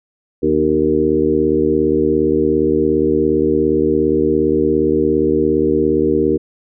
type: harmonic tone with a mistuned harmonic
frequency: 77.3 Hz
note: D#2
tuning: 11 cents flat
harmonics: 1 / 2 / 3 / 4 / 5 / 6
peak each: -27 / -27 / -21 / -17 / -16 / -18 dBFS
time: 0.42-6.38 s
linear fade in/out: 20 ms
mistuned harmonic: 3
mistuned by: +54 cents
effects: none